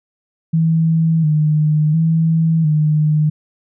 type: tone with vibrato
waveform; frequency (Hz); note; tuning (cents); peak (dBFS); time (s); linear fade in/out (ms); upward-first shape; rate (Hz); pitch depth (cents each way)
sine; 157.4; D#3; +20; -11; 0.53-3.3; 10; square; 0.71; 54
effects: none